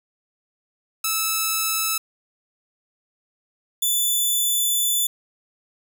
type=tone pair in turn; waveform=5% pulse; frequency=1308 / 3492 Hz; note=E6 / A7; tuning=-14 / -14 cents; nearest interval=octave + perfect fourth; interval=1700 cents; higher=second; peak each=-9 / -11 dBFS; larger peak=first; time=1.04-1.98 / 3.82-5.07 s; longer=second; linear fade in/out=5 ms; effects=none